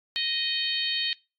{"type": "harmonic tone", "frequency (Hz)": 622.3, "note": "D#5", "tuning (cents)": 0, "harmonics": [3, 4, 5, 6, 7], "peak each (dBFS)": [-35, -35, -30, -31, -31], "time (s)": [0.16, 1.13], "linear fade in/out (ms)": 0, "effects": ["noise-tail reverb RT60 0.3 s tail -25 dB re dry", "AAC 48 kbps"]}